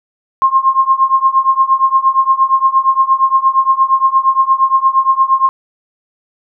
sine tone with tremolo, 1065 Hz, C6, 30 cents sharp, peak -4 dBFS, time 0.42-5.49 s, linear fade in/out 0 ms, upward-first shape triangle, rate 8.6 Hz, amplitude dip 95%, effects none

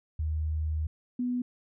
sine tone pair in turn, 77.78 / 246.9 Hz, D#2 / B3, 0 / 0 cents, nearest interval octave + minor sixth, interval 2000 cents, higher second, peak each -27 dBFS, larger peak neither, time 0.19-0.87 / 1.19-1.42 s, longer first, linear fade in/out 5 ms, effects none

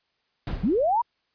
brown noise with exponential decay, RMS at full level -25 dBFS, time 0.47-1.03 s, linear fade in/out 2 ms, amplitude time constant 120 ms
sine linear sweep, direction up, 160 to 987.8 Hz, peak -19 dBFS, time 0.63-1.02 s, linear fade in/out 10 ms
effects white hiss -72 dBFS RMS until 1.34 s + resampled to 11025 Hz

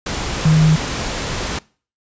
sine tone in noise, 156.8 Hz, D#3, 14 cents sharp, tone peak -9 dBFS, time 0.45-0.76 s, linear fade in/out 5 ms, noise pink, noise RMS -23 dBFS, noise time 0.06-1.59 s, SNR +11 dB, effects noise-tail reverb RT60 0.4 s tail -23 dB re dry + resampled to 16000 Hz

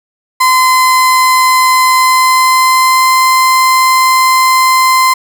35% pulse tone with pitch glide, 1028 to 1036.9 Hz, C6 to C6, -31 to -16 cents, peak -4 dBFS, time 0.4-5.14 s, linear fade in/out 10 ms, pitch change +15 cents, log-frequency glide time 1.89-3.08 s, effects none

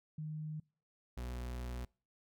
sine / 40% pulse tone pair in turn, 154.2 / 61.19 Hz, D#3 / B1, -15 / -15 cents, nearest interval octave + major third, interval 1600 cents, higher first, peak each -39 / -39 dBFS, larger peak neither, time 0.18-0.6 / 1.17-1.85 s, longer second, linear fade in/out 5 ms, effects noise-tail reverb RT60 0.4 s tail -26 dB re dry

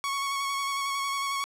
sawtooth tone with vibrato, 1108.7 Hz, C#6, in tune, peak -24 dBFS, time 0.04-1.44 s, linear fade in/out 0 ms, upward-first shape square, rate 11 Hz, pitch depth 17 cents each way, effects low-pass 12000 Hz 12 dB/octave

